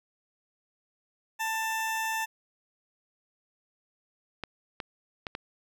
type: tone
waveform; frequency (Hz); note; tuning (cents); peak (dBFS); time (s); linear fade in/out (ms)
20% pulse; 888; A5; +16; -24; 1.39-2.26; 20
type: clicks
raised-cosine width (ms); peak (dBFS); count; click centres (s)
0.3; -18; 4; 4.437 / 4.802 / 5.268 / 5.351
effects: none